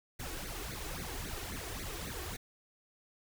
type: noise with flanger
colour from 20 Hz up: pink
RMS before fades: -41 dBFS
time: 0.19-2.37 s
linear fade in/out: 10 ms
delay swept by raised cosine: 0.47 to 2.77 ms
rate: 3.7 Hz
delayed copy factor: +0.9
effects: none